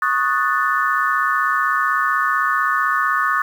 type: chord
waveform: sine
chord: D# half-diminished seventh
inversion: third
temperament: equal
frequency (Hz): 1108.7 / 1244.5 / 1480 / 1760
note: C#6 / D#6 / F#6 / A6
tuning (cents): 0 / 0 / 0 / 0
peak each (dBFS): -21 / -20 / -22 / -22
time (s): 0.02-3.42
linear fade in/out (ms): 2
effects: 7-bit